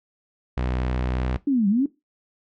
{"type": "tone with pitch glide", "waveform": "sawtooth", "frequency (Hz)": [62.6, 63], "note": ["B1", "B1"], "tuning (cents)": [24, 35], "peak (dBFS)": -19, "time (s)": [0.57, 1.37], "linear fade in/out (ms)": 5, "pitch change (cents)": 11, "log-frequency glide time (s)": [1.07, 1.26]}
{"type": "linear two-way sweep", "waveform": "sine", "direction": "down then up", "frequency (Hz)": [293.7, 190, 293.7], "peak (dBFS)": -17, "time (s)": [1.47, 1.86], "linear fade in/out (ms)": 5, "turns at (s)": 1.68}
{"effects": ["noise-tail reverb RT60 0.2 s tail -17 dB re dry", "low-pass 3000 Hz 12 dB/octave"]}